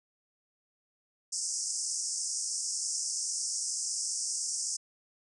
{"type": "band-pass noise", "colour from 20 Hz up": "pink", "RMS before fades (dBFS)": -34, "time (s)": [1.32, 4.77], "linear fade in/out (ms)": 10, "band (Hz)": [5100, 9200], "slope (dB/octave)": 96, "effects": []}